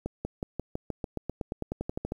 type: accelerating click train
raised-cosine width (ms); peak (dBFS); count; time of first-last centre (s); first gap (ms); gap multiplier
2; -18; 18; 0.06-2.121; 190; 0.94
effects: 9-bit